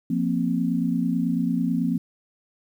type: chord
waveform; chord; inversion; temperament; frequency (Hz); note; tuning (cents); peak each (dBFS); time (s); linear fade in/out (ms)
sine; F suspended fourth; none; just; 174.61 / 232.8 / 261.9; F3 / Bb3 / C4; 0 / -2 / +2; -25; 0.1-1.98; 5
effects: 9-bit